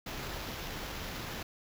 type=noise with sample-and-hold; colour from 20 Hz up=pink; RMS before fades=-40 dBFS; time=0.06-1.43 s; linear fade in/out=5 ms; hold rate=8820 Hz; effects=none